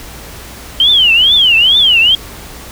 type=tone with vibrato; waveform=sine; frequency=3070 Hz; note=G7; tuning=37 cents flat; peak=-5 dBFS; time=0.8-2.15 s; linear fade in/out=2 ms; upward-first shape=triangle; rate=2.3 Hz; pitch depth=280 cents each way; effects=added 60 Hz sine -35 dBFS peak until 2.71 s + pink hiss -31 dBFS RMS until 2.71 s